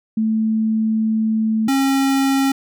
sine / square tone pair in turn, 220 / 271.4 Hz, A3 / C#4, 0 / -36 cents, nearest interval major third, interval 364 cents, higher second, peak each -15 dBFS, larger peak neither, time 0.17-1.68 / 1.68-2.52 s, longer first, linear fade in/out 5 ms, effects none

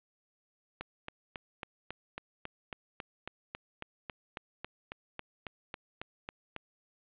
click train, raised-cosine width 0.3 ms, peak -22 dBFS, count 22, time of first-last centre 0.81-6.563 s, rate 3.65 Hz, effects resampled to 8000 Hz + 8-bit

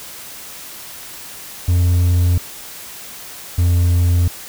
triangle tone pair in turn, 88.1 / 87.34 Hz, F2 / F2, +16 / +1 cents, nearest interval unison, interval 15 cents, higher first, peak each -9 dBFS, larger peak neither, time 1.68-2.38 / 3.58-4.28 s, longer neither, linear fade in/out 5 ms, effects white hiss -34 dBFS RMS until 4.48 s

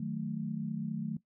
sine chord, D# diminished, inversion none, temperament equal, 155.56 / 185 / 220 Hz, D#3 / F#3 / A3, 0 / 0 / 0 cents, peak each -38 / -38 / -36 dBFS, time 0-1.17 s, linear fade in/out 5 ms, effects noise-tail reverb RT60 0.1 s tail -17 dB re dry

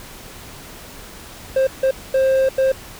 triangle tone bursts at uneven times, 530 Hz, C5, 22 cents sharp, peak -11 dBFS, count 4, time 1.56-1.67 / 1.83-1.91 / 2.14-2.49 / 2.58-2.72 s, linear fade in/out 5 ms, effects pink hiss -38 dBFS RMS until 2.99 s

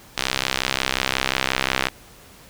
sawtooth tone with band-pass filter sweep, 65.6 Hz, C2, 5 cents sharp, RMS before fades -24 dBFS, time 0.17-1.89 s, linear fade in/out 10 ms, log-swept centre 3800 to 2500 Hz, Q 0.96, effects pink hiss -47 dBFS RMS until 2.49 s

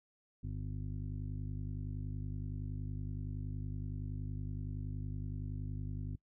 harmonic tone, 50.7 Hz, G#1, 41 cents flat, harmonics 1 / 2 / 3 / 5 / 6 / 7, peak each -42 / -41 / -45 / -49 / -62 / -62 dBFS, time 0.43-6.16 s, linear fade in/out 10 ms, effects noise-tail reverb RT60 0.1 s tail -22 dB re dry

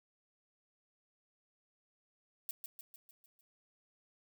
violet noise with echo, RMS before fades -40 dBFS, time 2.49-2.51 s, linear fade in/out 0 ms, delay 150 ms, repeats 6, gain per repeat -5 dB, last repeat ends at 3.41 s, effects none

